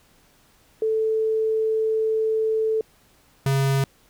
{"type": "tone pair in turn", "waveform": ["sine", "square"], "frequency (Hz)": [440, 136.37], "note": ["A4", "C#3"], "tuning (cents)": [0, -28], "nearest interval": "octave + minor sixth", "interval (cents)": 2028, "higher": "first", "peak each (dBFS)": -19, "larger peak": "neither", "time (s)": [[0.82, 2.81], [3.46, 3.84]], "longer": "first", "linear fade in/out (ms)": 2, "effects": ["pink hiss -58 dBFS RMS until 4.09 s"]}